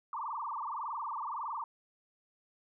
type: tone with frequency modulation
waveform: sine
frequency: 1047 Hz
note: C6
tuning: 1 cent sharp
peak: -35 dBFS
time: 0.13-1.64 s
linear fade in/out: 2 ms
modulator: 21.7 Hz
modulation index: 7.2
effects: none